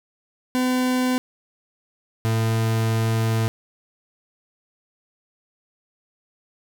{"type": "tone pair in turn", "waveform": "40% pulse", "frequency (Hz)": [253.5, 112.27], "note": ["B3", "A2"], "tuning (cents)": [45, 35], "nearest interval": "octave + major second", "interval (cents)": 1410, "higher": "first", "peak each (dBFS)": -18, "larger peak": "neither", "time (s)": [[0.55, 1.18], [2.25, 3.48]], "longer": "second", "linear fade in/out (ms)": 0, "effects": []}